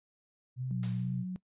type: tone with vibrato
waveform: sine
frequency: 123.47 Hz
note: B2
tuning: in tune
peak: -33 dBFS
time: 0.56-1.25 s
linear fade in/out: 50 ms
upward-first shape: sine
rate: 2.2 Hz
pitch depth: 77 cents each way
type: tone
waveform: sine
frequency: 183.7 Hz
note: F#3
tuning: 12 cents flat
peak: -34 dBFS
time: 0.71-1.36 s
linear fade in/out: 0 ms
type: noise with exponential decay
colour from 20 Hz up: white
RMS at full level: -44 dBFS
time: 0.83-1.29 s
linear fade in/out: 2 ms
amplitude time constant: 98 ms
effects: noise-tail reverb RT60 0.1 s tail -20 dB re dry + resampled to 8000 Hz